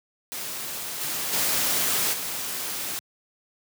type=noise with level steps; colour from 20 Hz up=white; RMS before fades=-33 / -29 / -24 / -31 dBFS; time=0.32-2.99 s; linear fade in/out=0 ms; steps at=1 / 1.32 / 2.12 s; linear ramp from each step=20 ms; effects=high-pass 100 Hz 12 dB/octave